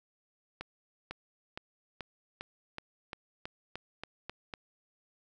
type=accelerating click train; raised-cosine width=0.3 ms; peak=-23 dBFS; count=12; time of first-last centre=0.61-4.538 s; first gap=500 ms; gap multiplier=0.93; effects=none